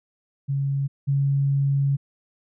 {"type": "tone pair in turn", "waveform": "sine", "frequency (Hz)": [138.59, 139.12], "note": ["C#3", "C#3"], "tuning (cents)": [0, 7], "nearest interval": "unison", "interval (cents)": 7, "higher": "second", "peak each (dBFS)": [-21, -18], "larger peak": "second", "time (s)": [[0.48, 0.88], [1.07, 1.97]], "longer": "second", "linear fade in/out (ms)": 20, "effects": []}